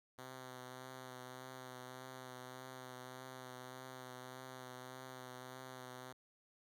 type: tone with vibrato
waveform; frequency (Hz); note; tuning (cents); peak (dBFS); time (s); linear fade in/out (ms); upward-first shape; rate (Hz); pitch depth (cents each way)
5% pulse; 128.2; C3; -35; -38; 0.18-6.13; 10; triangle; 1.7; 25
effects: none